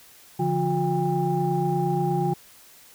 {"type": "tone cluster", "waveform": "sine", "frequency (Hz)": [143.8, 172.2, 358.7, 802], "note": ["D3", "F3", "F4", "G5"], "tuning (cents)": [-36, -24, 46, 39], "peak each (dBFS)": -26, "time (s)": [0.39, 2.34], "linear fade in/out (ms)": 10, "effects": ["tanh soft clip ceiling -12 dBFS", "white hiss -51 dBFS RMS until 2.94 s"]}